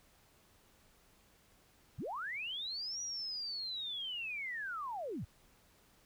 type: linear two-way sweep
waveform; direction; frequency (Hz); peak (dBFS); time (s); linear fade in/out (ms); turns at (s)
sine; up then down; 65.41 to 5830 to 65.41; -38; 1.98-5.25; 10; 3.01
effects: pink hiss -67 dBFS RMS until 6.05 s